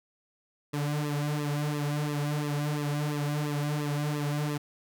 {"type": "tone with flanger", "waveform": "sawtooth", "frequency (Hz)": 147.3, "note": "D3", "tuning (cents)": 6, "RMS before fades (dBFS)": -30, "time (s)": [0.73, 4.58], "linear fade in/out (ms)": 10, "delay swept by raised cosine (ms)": [1.3, 4.6], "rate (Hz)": 2.9, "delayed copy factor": -0.85, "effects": []}